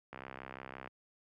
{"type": "click train", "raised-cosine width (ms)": 0.5, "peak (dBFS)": -29, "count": 50, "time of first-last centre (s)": [0.13, 0.875], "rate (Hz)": 65.8, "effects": ["high-pass 100 Hz 12 dB/octave"]}